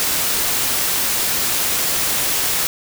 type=noise; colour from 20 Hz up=white; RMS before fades=-19 dBFS; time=0-2.67 s; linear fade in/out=0 ms; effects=none